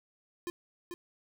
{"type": "tone with echo", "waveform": "square", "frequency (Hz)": 350.2, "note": "F4", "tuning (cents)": 5, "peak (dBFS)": -35, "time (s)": [0.47, 0.5], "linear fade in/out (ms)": 0, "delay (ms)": 440, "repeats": 1, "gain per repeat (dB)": -5, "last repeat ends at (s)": 0.94, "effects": []}